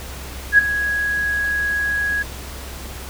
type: tone with ADSR envelope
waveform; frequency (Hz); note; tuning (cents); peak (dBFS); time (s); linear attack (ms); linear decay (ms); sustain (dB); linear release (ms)
sine; 1661.2; G#6; 0; -5; 0.52-2.23; 63; 15; -13; 11
effects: added 66 Hz sine -33 dBFS peak until 3.09 s + pink hiss -35 dBFS RMS until 3.09 s